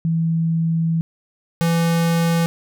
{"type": "tone pair in turn", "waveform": ["sine", "square"], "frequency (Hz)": [164.1, 167.45], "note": ["E3", "E3"], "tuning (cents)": [-8, 27], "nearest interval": "unison", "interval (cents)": 35, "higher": "second", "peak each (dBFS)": -16, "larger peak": "neither", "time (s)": [[0.05, 1.01], [1.61, 2.46]], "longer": "first", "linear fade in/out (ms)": 0, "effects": []}